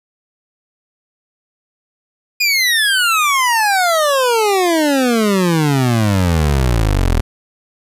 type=exponential sweep; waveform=25% pulse; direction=down; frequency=2480 to 39 Hz; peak=-8 dBFS; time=2.4-7.21 s; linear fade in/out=10 ms; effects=resampled to 32000 Hz + 8-bit